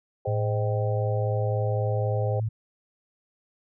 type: chord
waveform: sine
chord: Ab major seventh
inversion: none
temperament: just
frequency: 415.3 / 519.1 / 623 / 778.7 Hz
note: Ab4 / C5 / Eb5 / G5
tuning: 0 / -14 / +2 / -12 cents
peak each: -34 / -30 / -34 / -35 dBFS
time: 0.25-2.4 s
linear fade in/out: 5 ms
type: tone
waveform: sine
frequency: 110 Hz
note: A2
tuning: in tune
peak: -24 dBFS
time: 0.27-2.49 s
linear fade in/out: 10 ms
effects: none